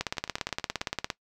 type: two click trains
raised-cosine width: 0.2 ms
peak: -24 / -11 dBFS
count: 7 / 20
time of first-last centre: 0.17-0.811 / 0.01-1.102 s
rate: 9.36 / 17.4 Hz
effects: noise-tail reverb RT60 0.1 s tail -19 dB re dry